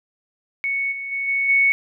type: tone with level steps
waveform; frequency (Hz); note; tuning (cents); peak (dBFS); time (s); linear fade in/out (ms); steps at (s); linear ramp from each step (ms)
sine; 2217; C#7; 0; -20 / -27 / -22 / -18 / -13; 0.64-1.72; 0; 0.91 / 1.11 / 1.27 / 1.48; 20
effects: none